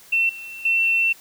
sine tone with level steps, 2698 Hz, E7, 40 cents sharp, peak -16 / -33 / -16 dBFS, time 0.12-1.13 s, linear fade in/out 10 ms, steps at 0.29 / 0.65 s, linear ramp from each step 5 ms, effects white hiss -48 dBFS RMS until 1.2 s

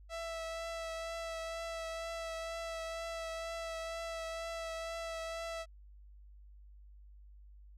sawtooth tone with vibrato, 659.3 Hz, E5, in tune, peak -35 dBFS, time 0.09-5.66 s, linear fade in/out 50 ms, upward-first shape triangle, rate 2.1 Hz, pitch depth 19 cents each way, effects added 50 Hz sine -53 dBFS peak until 7.77 s + low-pass 8000 Hz 12 dB/octave

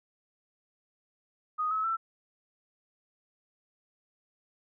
sine tone with pitch steps, 1244.5 / 1289.1 / 1335.4 Hz, D#6 / E6 / E6, 0 / -39 / +22 cents, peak -27 dBFS, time 1.58-1.97 s, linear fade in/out 20 ms, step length 130 ms, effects none

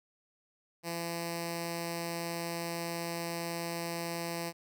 5% pulse tone with notch filter, 169.2 Hz, E3, 45 cents sharp, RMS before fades -37 dBFS, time 0.83-4.53 s, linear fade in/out 50 ms, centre 1400 Hz, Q 1, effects none

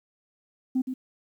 sine tone with echo, 258.1 Hz, C4, 23 cents flat, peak -20 dBFS, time 0.75-0.82 s, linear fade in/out 10 ms, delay 120 ms, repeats 1, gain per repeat -8 dB, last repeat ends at 0.94 s, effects tanh soft clip ceiling -18 dBFS + 10-bit

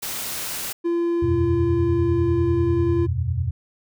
white noise, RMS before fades -29 dBFS, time 0.02-0.73 s, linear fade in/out 10 ms
triangle tone, 341.6 Hz, F4, 38 cents flat, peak -17 dBFS, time 0.84-3.07 s, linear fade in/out 20 ms
sine chord, E suspended second, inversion none, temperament equal, 82.41 / 92.5 / 123.47 Hz, E2 / F#2 / B2, 0 / 0 / 0 cents, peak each -25 dBFS, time 1.22-3.51 s, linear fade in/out 10 ms
effects none

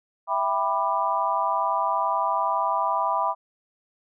sine chord, E minor seventh, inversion none, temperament just, 659.3 / 791.1 / 988.9 / 1186.7 Hz, E5 / G5 / B5 / D6, 0 / +16 / +2 / +18 cents, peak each -29 / -28 / -24 / -28 dBFS, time 0.27-3.35 s, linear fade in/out 50 ms, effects none

